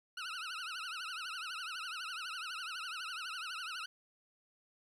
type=tone with vibrato; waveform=20% pulse; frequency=1384 Hz; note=F6; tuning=16 cents flat; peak=-35 dBFS; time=0.17-3.86 s; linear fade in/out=5 ms; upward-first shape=triangle; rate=12 Hz; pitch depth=190 cents each way; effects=low-pass 8000 Hz 12 dB/octave + 12-bit